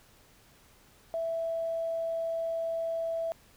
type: tone with tanh clipping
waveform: triangle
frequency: 660 Hz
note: E5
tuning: 2 cents sharp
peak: -29 dBFS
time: 1.14-3.32 s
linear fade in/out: 0 ms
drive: 3 dB
effects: pink hiss -60 dBFS RMS until 3.56 s